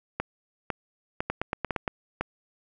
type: two click trains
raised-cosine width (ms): 0.5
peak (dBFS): -12 / -12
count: 6 / 5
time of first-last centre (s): 1.3-1.878 / 0.2-2.21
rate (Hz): 8.65 / 1.99
effects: none